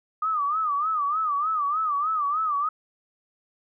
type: tone with vibrato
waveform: sine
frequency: 1215 Hz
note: D#6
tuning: 42 cents flat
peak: -22 dBFS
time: 0.22-2.69 s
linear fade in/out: 5 ms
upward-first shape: sine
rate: 3.3 Hz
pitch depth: 130 cents each way
effects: none